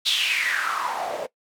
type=noise with band-pass filter sweep; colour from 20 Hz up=white; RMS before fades=-25 dBFS; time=0.05-1.27 s; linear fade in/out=20 ms; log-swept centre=3800 to 520 Hz; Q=5.9; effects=noise-tail reverb RT60 0.1 s tail -19 dB re dry